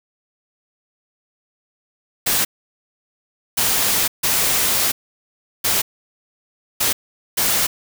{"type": "noise bursts at uneven times", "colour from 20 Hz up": "white", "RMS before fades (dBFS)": -18, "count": 6, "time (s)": [[2.26, 2.45], [3.57, 4.08], [4.23, 4.92], [5.64, 5.82], [6.8, 6.93], [7.37, 7.67]], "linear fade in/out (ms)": 10, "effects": []}